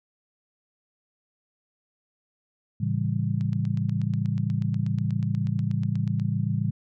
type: chord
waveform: sine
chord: A dominant seventh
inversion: none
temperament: just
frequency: 110 / 137.5 / 165 / 198 Hz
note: A2 / C#3 / E3 / G3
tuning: 0 / -14 / +2 / +18 cents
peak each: -27 / -28 / -30 / -30 dBFS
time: 2.8-6.71 s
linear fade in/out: 10 ms
type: click train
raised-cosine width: 0.2 ms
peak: -28 dBFS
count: 24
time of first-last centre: 3.41-6.198 s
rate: 8.25 Hz
effects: none